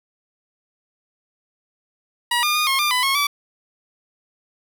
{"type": "tone with pitch steps", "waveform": "15% pulse", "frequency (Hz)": [960, 1209, 1223, 1077, 1196, 1000, 1088, 1152], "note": ["B5", "D6", "D#6", "C6", "D6", "B5", "C#6", "D6"], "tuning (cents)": [-49, 50, -30, 50, 31, 21, -33, -34], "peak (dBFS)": -11, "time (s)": [2.31, 3.27], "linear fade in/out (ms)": 5, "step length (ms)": 120, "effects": []}